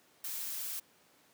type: noise with ADSR envelope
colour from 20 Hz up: blue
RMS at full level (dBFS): -37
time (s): 0.24-0.8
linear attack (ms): 6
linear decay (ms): 9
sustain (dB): -2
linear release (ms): 10
effects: pink hiss -65 dBFS RMS until 1.33 s + high-pass 200 Hz 12 dB/octave